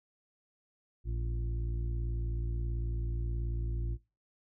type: harmonic tone with a mistuned harmonic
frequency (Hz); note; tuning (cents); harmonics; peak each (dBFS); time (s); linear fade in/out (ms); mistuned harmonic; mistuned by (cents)
57.2; A#1; -32; 1 / 2 / 3 / 4 / 5 / 6; -32 / -38 / -54 / -56 / -57 / -50; 1.04-3.98; 50; 1; -39
effects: noise-tail reverb RT60 0.3 s tail -22 dB re dry